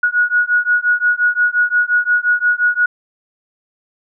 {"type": "beating tone pair", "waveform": "sine", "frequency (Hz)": [1453, 1458.7], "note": ["F#6", "F#6"], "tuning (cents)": [-32, -25], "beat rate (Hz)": 5.7, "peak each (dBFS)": -15, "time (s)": [0.03, 2.86], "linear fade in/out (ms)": 5, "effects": []}